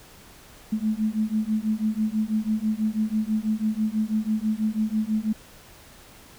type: beating tone pair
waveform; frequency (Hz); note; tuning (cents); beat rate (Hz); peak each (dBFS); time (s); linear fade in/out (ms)
sine; 213.6 / 219.7; G#3 / A3; +49 / -2; 6.1; -25; 0.72-5.33; 10
effects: pink hiss -49 dBFS RMS until 6.38 s